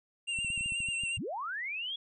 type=tone with vibrato; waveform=square; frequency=2750 Hz; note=F7; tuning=27 cents flat; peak=-32 dBFS; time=0.27-1.18 s; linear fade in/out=20 ms; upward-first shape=sine; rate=8.3 Hz; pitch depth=36 cents each way
type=clicks; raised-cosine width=5 ms; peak=-33 dBFS; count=10; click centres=0.388 / 0.447 / 0.503 / 0.577 / 0.609 / 0.66 / 0.722 / 0.804 / 0.887 / 1.036 s
type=linear sweep; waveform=sine; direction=up; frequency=51 to 3386 Hz; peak=-34 dBFS; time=1.17-1.96 s; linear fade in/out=5 ms
effects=resampled to 22050 Hz